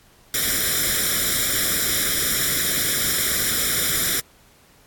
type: noise with comb filter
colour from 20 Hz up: white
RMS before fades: -21 dBFS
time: 0.34-4.2 s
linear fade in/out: 2 ms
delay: 0.55 ms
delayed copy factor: +1
effects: pink hiss -54 dBFS RMS until 4.86 s + AAC 64 kbps